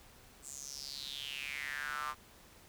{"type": "tone with high-pass filter sweep", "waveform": "square", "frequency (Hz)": 70, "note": "C#2", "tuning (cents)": 18, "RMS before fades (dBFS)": -42, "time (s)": [0.42, 2.15], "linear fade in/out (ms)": 50, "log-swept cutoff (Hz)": [8000, 1100], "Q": 6.4, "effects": ["pink hiss -59 dBFS RMS until 2.68 s"]}